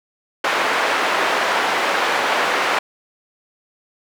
white band-pass noise, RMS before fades -19 dBFS, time 0.44-2.79 s, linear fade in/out 5 ms, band 450 to 1700 Hz, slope 12 dB/octave, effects none

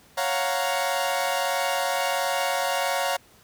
sawtooth chord, Gb major seventh, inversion second, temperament equal, 554.4 / 698.5 / 740 / 932.3 Hz, Db5 / F5 / Gb5 / Bb5, 0 / 0 / 0 / 0 cents, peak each -24 / -25 / -26 / -26 dBFS, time 0.17-3.17 s, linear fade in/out 10 ms, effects pink hiss -55 dBFS RMS until 3.43 s + high-pass 60 Hz 12 dB/octave

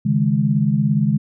sine chord, C# suspended second, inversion none, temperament just, 138.59 / 155.92 / 207.9 Hz, C#3 / D#3 / G#3, 0 / +4 / +2 cents, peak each -19 / -19 / -18 dBFS, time 0.05-1.18 s, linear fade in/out 10 ms, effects none

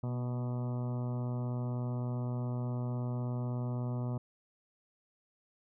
harmonic tone with a mistuned harmonic, 123.47 Hz, B2, in tune, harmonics 1 / 2 / 3 / 4 / 5 / 6 / 7 / 8 / 9 / 10, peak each -33 / -40 / -48 / -50 / -48 / -54 / -54 / -55 / -57 / -58 dBFS, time 0.03-4.18 s, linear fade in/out 5 ms, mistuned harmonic 2, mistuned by -28 cents, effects none

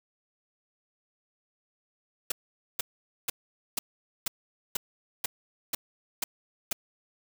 white noise bursts, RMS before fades -29 dBFS, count 10, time 2.3-6.73 s, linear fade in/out 5 ms, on 20 ms, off 470 ms, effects none

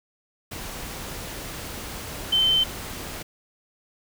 sine tone in noise, 3086 Hz, G7, 28 cents flat, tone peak -17 dBFS, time 2.32-2.64 s, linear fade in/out 10 ms, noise pink, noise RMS -35 dBFS, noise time 0.51-3.23 s, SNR +15 dB, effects none

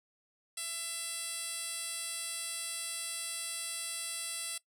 10% pulse tone with band-pass filter, 670 Hz, E5, 28 cents sharp, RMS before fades -39 dBFS, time 0.57-4.58 s, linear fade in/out 5 ms, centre 8100 Hz, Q 2.4, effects noise-tail reverb RT60 0.1 s tail -20 dB re dry

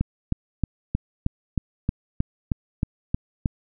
click train, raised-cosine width 5 ms, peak -9 dBFS, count 12, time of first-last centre 0.01-3.458 s, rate 3.19 Hz, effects none

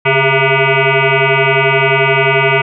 sine tone with frequency modulation, 932.3 Hz, A#5, in tune, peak -8 dBFS, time 0.05-2.62 s, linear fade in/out 10 ms, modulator 268 Hz, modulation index 6.3, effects none

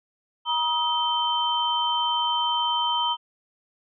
sine tone cluster, 955 / 1262 / 3099 Hz, A#5 / D#6 / G7, +42 / +24 / -21 cents, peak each -24 / -31 / -25 dBFS, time 0.45-3.17 s, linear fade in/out 50 ms, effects none

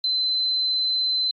sine tone, 4059 Hz, B7, 47 cents sharp, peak -20 dBFS, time 0.04-1.31 s, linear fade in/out 2 ms, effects AAC 32 kbps

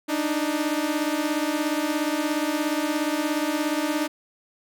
sawtooth beating tone pair, 293.7 / 310.7 Hz, D4 / D#4, 0 / -2 cents, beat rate 17 Hz, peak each -22 dBFS, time 0.08-4.08 s, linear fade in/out 20 ms, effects none

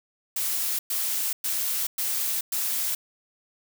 blue noise bursts, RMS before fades -27 dBFS, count 5, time 0.36-2.95 s, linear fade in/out 5 ms, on 430 ms, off 110 ms, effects none

